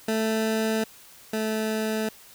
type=tone pair in turn; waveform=20% pulse; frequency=220.5 / 218.3 Hz; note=A3 / A3; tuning=+4 / -13 cents; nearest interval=unison; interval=17 cents; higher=first; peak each=-18 / -20 dBFS; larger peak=first; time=0.08-0.84 / 1.33-2.09 s; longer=neither; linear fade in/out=5 ms; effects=white hiss -50 dBFS RMS until 2.34 s